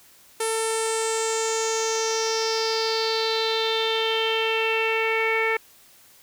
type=tone with low-pass filter sweep; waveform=sawtooth; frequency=446.8 Hz; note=A4; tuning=27 cents sharp; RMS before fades=-24 dBFS; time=0.4-5.57 s; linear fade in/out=5 ms; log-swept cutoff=10000 to 2100 Hz; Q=5.8; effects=white hiss -53 dBFS RMS until 6.22 s